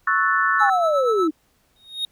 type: chord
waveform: sine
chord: F# minor seventh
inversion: second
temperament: equal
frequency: 1108.7 / 1318.5 / 1480 / 1760 Hz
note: C#6 / E6 / F#6 / A6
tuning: 0 / 0 / 0 / 0 cents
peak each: -22 dBFS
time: 0.07-0.7 s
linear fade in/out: 5 ms
type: tone with tremolo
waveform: triangle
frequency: 1308 Hz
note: E6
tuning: 14 cents flat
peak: -18 dBFS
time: 0.59-1.28 s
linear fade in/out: 10 ms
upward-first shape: sine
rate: 8.4 Hz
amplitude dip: 55%
type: linear sweep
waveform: sine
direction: down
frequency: 854 to 293.7 Hz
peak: -17 dBFS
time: 0.6-1.31 s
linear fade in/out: 20 ms
type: tone with exponential growth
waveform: triangle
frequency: 3729 Hz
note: A#7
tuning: in tune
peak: -18 dBFS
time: 1.76-2.05 s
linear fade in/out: 2 ms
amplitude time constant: 61 ms
effects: pink hiss -63 dBFS RMS until 2.11 s